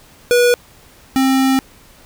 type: tone pair in turn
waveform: square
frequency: 485.7 / 265.3 Hz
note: B4 / C4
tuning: -29 / +24 cents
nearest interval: minor seventh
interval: 1047 cents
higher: first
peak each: -10 / -12 dBFS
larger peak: first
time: 0.31-0.54 / 1.16-1.59 s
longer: second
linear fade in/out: 0 ms
effects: pink hiss -46 dBFS RMS until 2.05 s